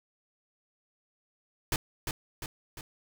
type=noise with echo; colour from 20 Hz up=pink; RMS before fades=-28 dBFS; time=1.72-1.76 s; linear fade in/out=2 ms; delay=350 ms; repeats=3; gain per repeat=-5 dB; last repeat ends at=2.81 s; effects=none